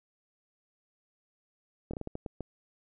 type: slowing click train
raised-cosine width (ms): 2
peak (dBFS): -23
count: 8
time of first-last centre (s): 1.91-2.407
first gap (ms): 25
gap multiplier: 1.34
effects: none